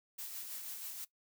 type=noise with tremolo; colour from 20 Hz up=blue; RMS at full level=-43 dBFS; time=0.18-1.05 s; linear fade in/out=10 ms; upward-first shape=sine; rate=6.2 Hz; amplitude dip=35%; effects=noise-tail reverb RT60 0.1 s tail -18 dB re dry